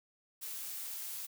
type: noise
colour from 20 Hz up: blue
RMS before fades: -42 dBFS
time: 0.41-1.27 s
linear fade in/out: 20 ms
effects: none